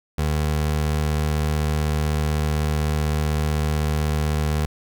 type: tone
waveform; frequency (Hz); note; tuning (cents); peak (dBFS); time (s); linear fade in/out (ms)
25% pulse; 75.9; D#2; -42; -16; 0.18-4.66; 5
effects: none